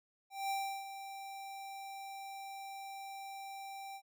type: tone with ADSR envelope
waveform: square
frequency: 784 Hz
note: G5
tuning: in tune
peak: -34 dBFS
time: 0.3-4.02 s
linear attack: 200 ms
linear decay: 340 ms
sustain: -11 dB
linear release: 66 ms
effects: none